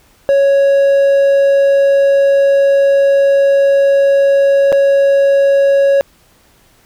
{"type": "tone with dropouts", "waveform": "triangle", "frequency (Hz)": 554.4, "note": "C#5", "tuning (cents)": 0, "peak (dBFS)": -5, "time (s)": [0.29, 6.01], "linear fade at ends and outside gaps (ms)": 0, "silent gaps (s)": [4.72, 4.726], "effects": ["pink hiss -50 dBFS RMS until 6.85 s"]}